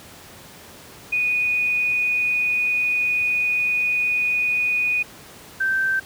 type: tone pair in turn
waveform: sine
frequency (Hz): 2473 / 1557.9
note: D#7 / G6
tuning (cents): -11 / -11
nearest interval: minor sixth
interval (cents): 800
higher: first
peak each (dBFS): -18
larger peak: neither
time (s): 1.12-5.03 / 5.6-6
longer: first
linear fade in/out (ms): 10
effects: pink hiss -43 dBFS RMS until 6.05 s + high-pass 80 Hz 12 dB/octave